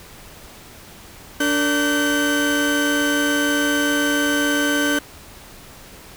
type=tone cluster; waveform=35% pulse; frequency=290 / 459.5 / 1537 Hz; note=D4 / A#4 / G6; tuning=-22 / -25 / -35 cents; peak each=-18 / -27 / -19 dBFS; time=1.4-4.99 s; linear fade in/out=5 ms; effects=pink hiss -42 dBFS RMS until 6.16 s